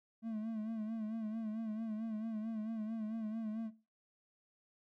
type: tone with vibrato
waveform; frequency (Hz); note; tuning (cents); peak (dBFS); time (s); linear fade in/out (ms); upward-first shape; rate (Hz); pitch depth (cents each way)
triangle; 220; A3; 0; -35; 0.22-3.71; 50; sine; 4.5; 61
effects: noise-tail reverb RT60 0.3 s tail -17 dB re dry